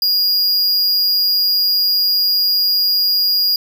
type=tone; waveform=square; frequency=4855 Hz; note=D#8; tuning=43 cents flat; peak=-13 dBFS; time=0.02-3.56 s; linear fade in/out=2 ms; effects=none